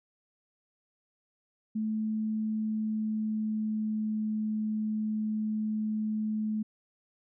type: tone with pitch glide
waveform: sine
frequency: 217.3 to 215.4 Hz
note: A3 to A3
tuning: -21 to -37 cents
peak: -28 dBFS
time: 1.75-6.63 s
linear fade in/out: 10 ms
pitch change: -16 cents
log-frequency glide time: 2.4-4.29 s
effects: none